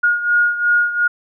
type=beating tone pair; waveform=sine; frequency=1433 / 1435.8 Hz; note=F6 / F6; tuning=+44 / +48 cents; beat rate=2.8 Hz; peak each=-14 / -19 dBFS; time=0.03-1.08 s; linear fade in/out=10 ms; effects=none